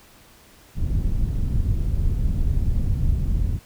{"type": "low-pass noise", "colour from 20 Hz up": "pink", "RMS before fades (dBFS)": -21, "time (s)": [0.75, 3.6], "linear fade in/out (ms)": 50, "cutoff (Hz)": 110, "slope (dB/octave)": 12, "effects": ["pink hiss -51 dBFS RMS until 3.65 s"]}